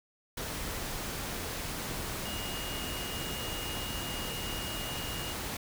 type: tone in noise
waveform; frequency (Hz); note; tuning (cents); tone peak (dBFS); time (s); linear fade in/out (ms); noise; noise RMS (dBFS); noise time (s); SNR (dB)
sine; 2860; F7; +41; -41; 2.25-5.33; 5; pink; -37; 0.37-5.57; -7
effects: none